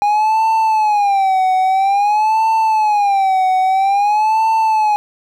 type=tone with vibrato; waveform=triangle; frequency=816 Hz; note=G#5; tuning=31 cents flat; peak=-9 dBFS; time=0.02-4.96 s; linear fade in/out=0 ms; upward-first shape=sine; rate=0.5 Hz; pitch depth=150 cents each way; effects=none